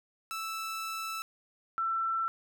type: tone pair in turn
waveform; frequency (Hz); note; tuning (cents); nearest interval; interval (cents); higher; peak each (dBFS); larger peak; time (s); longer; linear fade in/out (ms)
sawtooth / sine; 1318.5 / 1339.2; E6 / E6; 0 / +27; unison; 27; second; -31 / -28; second; 0.31-1.22 / 1.78-2.28; first; 0
effects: none